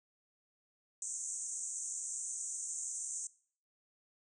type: band-pass noise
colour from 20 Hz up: white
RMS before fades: -41 dBFS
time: 1.02-3.27 s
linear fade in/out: 2 ms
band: 6200 to 8600 Hz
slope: 96 dB/octave
effects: noise-tail reverb RT60 0.5 s tail -21 dB re dry